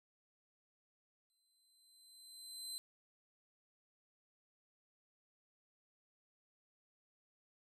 25% pulse tone with exponential growth, 4071 Hz, C8, 48 cents flat, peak -37 dBFS, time 1.3-2.78 s, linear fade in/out 0 ms, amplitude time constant 320 ms, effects none

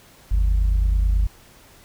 sine tone pair together, 49.56 / 78.8 Hz, G1 / D#2, +20 / +23 cents, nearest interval minor sixth, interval 803 cents, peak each -14 / -23 dBFS, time 0.31-1.27 s, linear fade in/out 10 ms, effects tanh soft clip ceiling -13 dBFS + pink hiss -50 dBFS RMS until 1.84 s

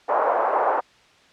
pink band-pass noise, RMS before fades -21 dBFS, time 0.08-0.81 s, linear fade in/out 20 ms, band 560 to 1100 Hz, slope 24 dB/octave, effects white hiss -54 dBFS RMS until 1.32 s + low-pass 4000 Hz 12 dB/octave

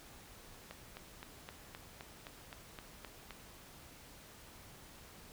click train, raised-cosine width 0.3 ms, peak -30 dBFS, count 11, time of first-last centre 0.71-3.307 s, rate 3.85 Hz, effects pink hiss -56 dBFS RMS until 5.32 s

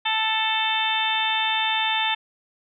harmonic tone with a mistuned harmonic, 440 Hz, A4, in tune, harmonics 2 / 3 / 4 / 5 / 6 / 7 / 8, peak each -25 / -35 / -29 / -32 / -28 / -30 / -26 dBFS, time 0.05-2.15 s, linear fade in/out 10 ms, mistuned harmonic 8, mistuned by +29 cents, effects none

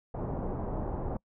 pink low-pass noise, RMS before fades -34 dBFS, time 0.14-1.17 s, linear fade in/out 5 ms, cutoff 910 Hz, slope 24 dB/octave, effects noise-tail reverb RT60 0.1 s tail -26 dB re dry

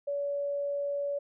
sine tone, 569 Hz, C#5, 45 cents sharp, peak -29 dBFS, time 0.07-1.19 s, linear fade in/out 10 ms, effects none

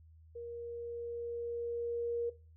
sine tone with level ramp, 471.6 Hz, A#4, 20 cents sharp, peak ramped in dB -41 to -31 dBFS, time 0.35-2.3 s, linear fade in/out 10 ms, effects noise-tail reverb RT60 0.3 s tail -17 dB re dry + added 80 Hz sine -56 dBFS peak until 2.56 s

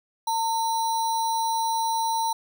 sine tone with sample-and-hold, 905 Hz, A5, 48 cents sharp, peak -22 dBFS, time 0.27-2.33 s, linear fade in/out 5 ms, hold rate 4900 Hz, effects none

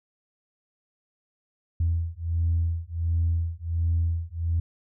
sine beating tone pair, 83 / 84.4 Hz, E2 / E2, +12 / +41 cents, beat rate 1.4 Hz, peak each -25 dBFS, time 1.8-4.6 s, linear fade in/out 5 ms, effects tanh soft clip ceiling -16 dBFS

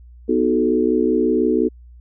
sine chord, B dominant seventh, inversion none, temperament equal with one note detuned, 246.9 / 311.1 / 370 / 435.7 Hz, B3 / D#4 / F#4 / A4, 0 / 0 / 0 / -17 cents, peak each -20 dBFS, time 0.28-1.69 s, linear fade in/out 20 ms, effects added 60 Hz sine -40 dBFS peak until 2 s

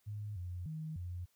sine tone with pitch steps, 104.5 / 89.1 / 157.1 / 88.6 Hz, G#2 / F2 / D#3 / F2, +11 / +35 / +17 / +25 cents, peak -39 dBFS, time 0.06-1.26 s, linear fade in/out 20 ms, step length 300 ms, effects white hiss -75 dBFS RMS until 1.35 s

